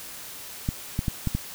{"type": "clicks", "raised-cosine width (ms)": 5, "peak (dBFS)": -12, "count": 5, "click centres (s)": [0.689, 0.991, 1.082, 1.273, 1.35], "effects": ["white hiss -40 dBFS RMS until 1.54 s"]}